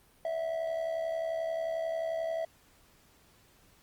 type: tone with amplitude modulation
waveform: triangle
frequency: 655 Hz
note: E5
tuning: 11 cents flat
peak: -26 dBFS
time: 0.25-2.45 s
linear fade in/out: 2 ms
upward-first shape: sine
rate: 71.3 Hz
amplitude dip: 60%
effects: pink hiss -63 dBFS RMS until 3.82 s + Opus 32 kbps